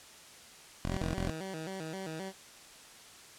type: tone bursts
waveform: 10% pulse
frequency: 43.65 Hz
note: F1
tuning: in tune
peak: -24 dBFS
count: 3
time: 0.85-1.3 s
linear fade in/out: 0 ms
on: 120 ms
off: 45 ms
type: tone with vibrato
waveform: 15% pulse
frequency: 174.61 Hz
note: F3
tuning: in tune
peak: -32 dBFS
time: 0.88-2.33 s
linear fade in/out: 50 ms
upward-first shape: square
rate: 3.8 Hz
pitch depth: 160 cents each way
effects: white hiss -53 dBFS RMS until 3.38 s + low-pass 9000 Hz 12 dB/octave